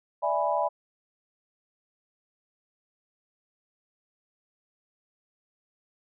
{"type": "chord", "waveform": "sine", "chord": "E dominant seventh", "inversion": "third", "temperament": "equal", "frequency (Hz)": [587.3, 659.3, 830.6, 987.8], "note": ["D5", "E5", "G#5", "B5"], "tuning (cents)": [0, 0, 0, 0], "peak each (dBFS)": -29, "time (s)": [0.22, 0.69], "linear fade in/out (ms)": 20, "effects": []}